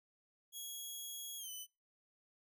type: tone with pitch glide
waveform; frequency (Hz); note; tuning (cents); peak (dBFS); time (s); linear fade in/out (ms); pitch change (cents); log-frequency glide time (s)
10% pulse; 3322 to 3011; G#7 to F#7; 0 to +30; -37; 0.52-1.67; 50; -170; 1.38-1.5
effects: noise-tail reverb RT60 0.3 s tail -26 dB re dry